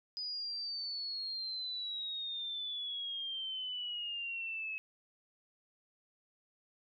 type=exponential sweep; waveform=sine; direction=down; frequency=4978 to 2572 Hz; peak=-37 dBFS; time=0.17-4.78 s; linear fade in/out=0 ms; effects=none